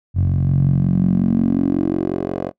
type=tone with band-pass filter sweep; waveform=10% pulse; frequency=45.54 Hz; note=F#1; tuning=27 cents flat; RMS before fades=-17 dBFS; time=0.14-2.52 s; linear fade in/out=50 ms; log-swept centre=98 to 500 Hz; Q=4.3; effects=noise-tail reverb RT60 0.1 s tail -22 dB re dry